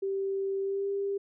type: tone with pitch glide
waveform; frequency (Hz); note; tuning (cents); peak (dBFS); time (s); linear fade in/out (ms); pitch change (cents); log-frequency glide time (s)
sine; 390.1 to 397.6; G4 to G4; -8 to +25; -28; 0.02-1.18; 10; +33; 0.61-0.88
effects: none